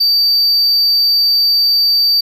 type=tone; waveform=triangle; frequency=4629 Hz; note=D8; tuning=26 cents flat; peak=-8 dBFS; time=0-2.21 s; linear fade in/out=10 ms; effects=none